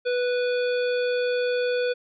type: harmonic tone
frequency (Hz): 493.2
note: B4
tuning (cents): -2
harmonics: 1 / 3 / 5 / 7 / 9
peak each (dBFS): -22 / -32 / -36 / -39 / -41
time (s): 0.05-1.94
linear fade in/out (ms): 20
effects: none